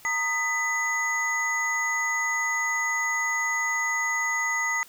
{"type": "tone cluster", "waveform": "sine", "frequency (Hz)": [921, 1238, 1995, 6610], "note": ["A#5", "D#6", "B6", "G#8"], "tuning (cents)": [-21, -9, 17, -9], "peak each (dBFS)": [-33, -32, -25, -33], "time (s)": [0.05, 4.83], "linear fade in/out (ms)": 0, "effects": ["white hiss -51 dBFS RMS until 4.88 s"]}